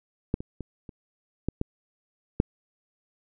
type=clicks; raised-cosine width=3 ms; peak=-11 / -22 / -22 / -28 / -13 / -13 / -6 dBFS; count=7; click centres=0.341 / 0.405 / 0.607 / 0.892 / 1.486 / 1.614 / 2.401 s; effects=none